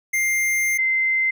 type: tone pair in turn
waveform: square / sine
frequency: 2100 / 2075 Hz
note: C7 / C7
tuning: +6 / -15 cents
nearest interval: unison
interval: 21 cents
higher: first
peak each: -19 / -17 dBFS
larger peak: second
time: 0.13-0.78 / 0.78-1.31 s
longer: first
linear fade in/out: 10 ms
effects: none

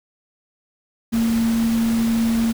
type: tone in noise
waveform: sine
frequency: 228.5 Hz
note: A#3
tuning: 34 cents flat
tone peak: -16 dBFS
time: 1.12-2.53 s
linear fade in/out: 20 ms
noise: pink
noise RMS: -31 dBFS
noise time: 1.12-2.53 s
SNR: +12 dB
effects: none

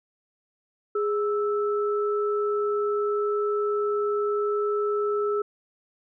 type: tone pair together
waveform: sine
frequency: 414.2 / 1315 Hz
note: G#4 / E6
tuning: -5 / -5 cents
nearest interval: octave + minor sixth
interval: 2000 cents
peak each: -23 / -30 dBFS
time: 0.95-5.42 s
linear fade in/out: 5 ms
effects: none

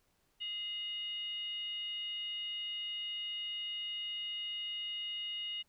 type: tone with frequency modulation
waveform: sine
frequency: 2875 Hz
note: F7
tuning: 50 cents sharp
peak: -37 dBFS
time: 0.4-5.63 s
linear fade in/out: 20 ms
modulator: 807 Hz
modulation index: 0.38
effects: pink hiss -75 dBFS RMS until 5.68 s

